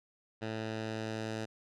10% pulse tone with low-pass filter sweep, 110.4 Hz, A2, 6 cents sharp, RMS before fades -38 dBFS, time 0.41-1.46 s, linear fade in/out 20 ms, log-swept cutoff 3800 to 6500 Hz, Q 0.95, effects none

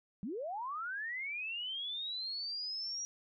sine linear sweep, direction up, 174.61 to 5750 Hz, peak -37 dBFS, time 0.23-3.05 s, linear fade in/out 0 ms, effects none

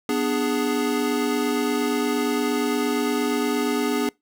square chord, G# diminished, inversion first, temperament equal with one note detuned, 246.9 / 295.5 / 415.3 Hz, B3 / D4 / G#4, 0 / +11 / 0 cents, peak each -26 dBFS, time 0.09-4.09 s, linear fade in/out 2 ms, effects noise-tail reverb RT60 0.2 s tail -25 dB re dry

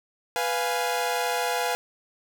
sawtooth chord, F diminished, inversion second, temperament equal, 493.9 / 698.5 / 830.6 Hz, Cb5 / F5 / Ab5, 0 / 0 / 0 cents, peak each -25 dBFS, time 0.36-1.75 s, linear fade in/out 0 ms, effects none

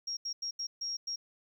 triangle tone bursts at uneven times, 5588 Hz, F8, in tune, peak -30 dBFS, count 6, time 0.07-0.17 / 0.25-0.33 / 0.42-0.51 / 0.59-0.67 / 0.81-0.97 / 1.07-1.16 s, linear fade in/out 10 ms, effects tanh soft clip ceiling -32 dBFS

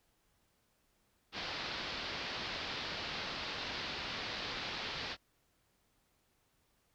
white low-pass noise, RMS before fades -41 dBFS, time 1.32-5.17 s, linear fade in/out 50 ms, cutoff 4800 Hz, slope 48 dB/octave, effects pink hiss -75 dBFS RMS until 6.94 s

